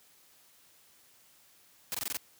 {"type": "noise bursts", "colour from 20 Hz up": "white", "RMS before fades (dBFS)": -34, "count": 6, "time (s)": [1.92, 2.17], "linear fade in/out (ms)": 0, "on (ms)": 25, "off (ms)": 20, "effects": ["white hiss -62 dBFS RMS until 2.39 s", "high-pass 60 Hz 12 dB/octave"]}